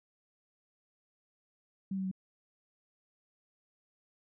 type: tone with pitch steps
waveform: sine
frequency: 192.9 / 190.46 / 188.06 Hz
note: G3 / G3 / F#3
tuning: -28 / -50 / +28 cents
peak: -32 dBFS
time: 1.91-2.114 s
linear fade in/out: 5 ms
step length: 68 ms
effects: none